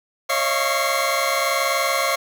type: tone cluster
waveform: 25% pulse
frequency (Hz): 546 / 616 / 683 / 1113 / 2092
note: C#5 / D#5 / F5 / C#6 / C7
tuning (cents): -26 / -17 / -39 / +7 / -1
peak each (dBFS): -21 / -24 / -22 / -21 / -22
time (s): 0.29-2.16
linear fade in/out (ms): 10
effects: 8-bit